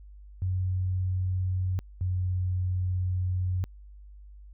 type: tone pair in turn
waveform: sine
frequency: 92.5 / 91.54 Hz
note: F#2 / F#2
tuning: 0 / -18 cents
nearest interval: unison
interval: 18 cents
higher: first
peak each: -25 dBFS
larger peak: neither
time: 0.42-1.79 / 2.01-3.64 s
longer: second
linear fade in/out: 0 ms
effects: added 50 Hz sine -45 dBFS peak until 4.53 s